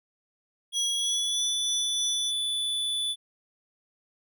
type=tone with pitch glide; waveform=square; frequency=3310 to 3475 Hz; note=G#7 to A7; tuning=-6 to -22 cents; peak=-27 dBFS; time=0.72-3.16 s; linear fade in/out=50 ms; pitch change=+84 cents; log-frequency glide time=0.94-1.43 s
type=tone with tremolo; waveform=sine; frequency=5920 Hz; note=F#8; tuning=in tune; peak=-28 dBFS; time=0.73-2.32 s; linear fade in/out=50 ms; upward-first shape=sine; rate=3.2 Hz; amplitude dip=50%
effects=none